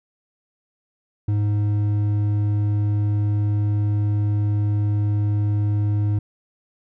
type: tone with hard clipping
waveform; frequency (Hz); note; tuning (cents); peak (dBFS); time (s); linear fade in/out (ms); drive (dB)
triangle; 103.83; G#2; 0; -19; 1.28-6.19; 5; 9
effects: none